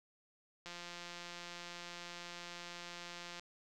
click train, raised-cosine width 0.2 ms, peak -30 dBFS, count 477, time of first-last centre 0.66-3.396 s, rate 174 Hz, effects none

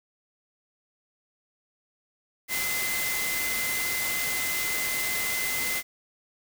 sine tone in noise, 2052 Hz, C7, 34 cents flat, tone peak -30 dBFS, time 2.48-5.83 s, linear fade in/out 50 ms, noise white, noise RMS -30 dBFS, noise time 2.48-5.83 s, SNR -3 dB, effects none

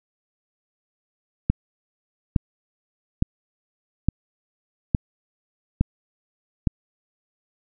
click train, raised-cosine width 5 ms, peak -5 dBFS, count 7, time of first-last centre 1.5-6.672 s, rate 1.16 Hz, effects none

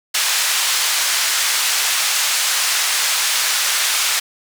white band-pass noise, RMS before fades -18 dBFS, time 0.14-4.2 s, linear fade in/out 10 ms, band 1100 to 7700 Hz, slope 12 dB/octave, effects none

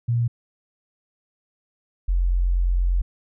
sine tone pair in turn, 118.4 / 44.35 Hz, A#2 / F1, +27 / +27 cents, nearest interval octave + perfect fourth, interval 1700 cents, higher first, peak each -18 / -17 dBFS, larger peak second, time 0.08-0.28 / 2.08-3.02 s, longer second, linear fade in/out 10 ms, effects none

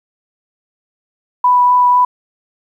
sine tone with vibrato, 987.8 Hz, B5, in tune, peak -7 dBFS, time 1.44-2.05 s, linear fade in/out 5 ms, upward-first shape triangle, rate 4 Hz, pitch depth 10 cents each way, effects 8-bit

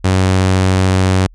sawtooth tone, 93.8 Hz, F#2, 24 cents sharp, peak -6 dBFS, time 0.04-1.27 s, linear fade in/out 10 ms, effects added 40 Hz sine -38 dBFS peak until 1.34 s + resampled to 22050 Hz

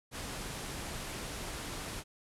pink low-pass noise, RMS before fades -41 dBFS, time 0.11-2.04 s, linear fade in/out 50 ms, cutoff 12000 Hz, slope 48 dB/octave, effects none

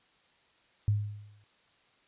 sine tone with exponential decay, 103.83 Hz, G#2, in tune, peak -21 dBFS, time 0.88-1.44 s, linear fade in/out 0 ms, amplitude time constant 120 ms, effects white hiss -66 dBFS RMS until 2.07 s + resampled to 8000 Hz

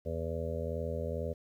harmonic tone, 82.2 Hz, E2, 4 cents flat, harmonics 1 / 2 / 3 / 5 / 6 / 7 / 8, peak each -37 / -42 / -44 / -42 / -39 / -40 / -50 dBFS, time 0.05-1.34 s, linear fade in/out 20 ms, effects 11-bit

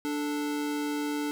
square tone pair together, 293.7 / 440.1 Hz, D4 / A4, 0 / 0 cents, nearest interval perfect fifth, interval 700 cents, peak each -30 / -38 dBFS, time 0.05-1.31 s, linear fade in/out 0 ms, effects none

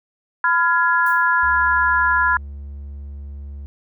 sine chord, F diminished, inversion second, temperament just, 1005.8 / 1396.9 / 1676.3 Hz, Cb6 / F6 / Ab6, +31 / 0 / +16 cents, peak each -18 / -18 / -19 dBFS, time 0.44-2.37 s, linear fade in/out 2 ms
violet noise with exponential decay, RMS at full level -35 dBFS, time 1.06-1.35 s, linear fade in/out 5 ms, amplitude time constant 62 ms
triangle tone, 70.7 Hz, C#2, 35 cents sharp, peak -28 dBFS, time 1.43-3.66 s, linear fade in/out 0 ms
effects none

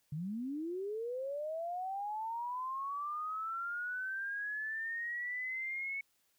sine linear sweep, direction up, 140.6 to 2217 Hz, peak -36 dBFS, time 0.12-6.01 s, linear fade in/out 5 ms, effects white hiss -75 dBFS RMS until 6.38 s

